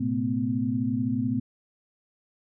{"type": "tone cluster", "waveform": "sine", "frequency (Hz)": [112.8, 128.7, 220.3, 252], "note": ["A2", "C3", "A3", "B3"], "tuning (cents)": [44, -28, 2, 35], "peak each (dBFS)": [-31, -34, -30, -26], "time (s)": [0, 1.4], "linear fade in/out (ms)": 10, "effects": []}